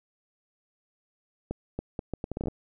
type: accelerating click train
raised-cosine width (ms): 2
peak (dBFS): -18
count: 12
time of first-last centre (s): 1.51-2.483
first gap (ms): 280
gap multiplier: 0.72
effects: none